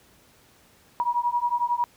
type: beating tone pair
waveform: sine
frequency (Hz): 956 / 967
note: A#5 / B5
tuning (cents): +43 / -37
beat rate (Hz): 11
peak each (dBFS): -25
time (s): 1-1.84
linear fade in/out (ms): 0
effects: pink hiss -57 dBFS RMS until 1.96 s + high-pass 60 Hz 12 dB/octave